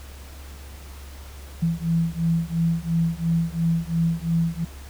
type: beating tone pair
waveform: sine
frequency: 164.81 / 167.71 Hz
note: E3 / E3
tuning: 0 / +30 cents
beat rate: 2.9 Hz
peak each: -23 dBFS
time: 1.62-4.65 s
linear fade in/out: 10 ms
effects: added 69 Hz sine -38 dBFS peak until 4.89 s + pink hiss -46 dBFS RMS until 4.89 s